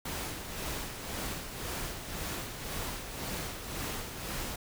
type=noise with tremolo; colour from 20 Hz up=pink; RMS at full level=-36 dBFS; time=0.05-4.56 s; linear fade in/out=5 ms; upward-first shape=sine; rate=1.9 Hz; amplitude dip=50%; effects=none